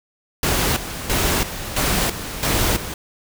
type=noise with tremolo; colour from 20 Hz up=pink; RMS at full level=-19 dBFS; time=0.43-2.94 s; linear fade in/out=2 ms; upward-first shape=square; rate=1.5 Hz; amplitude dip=70%; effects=none